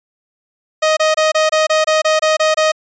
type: tone bursts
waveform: sawtooth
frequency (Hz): 625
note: D#5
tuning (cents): +8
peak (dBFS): -7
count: 11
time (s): 0.82-2.72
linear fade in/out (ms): 10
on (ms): 150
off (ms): 25
effects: resampled to 16000 Hz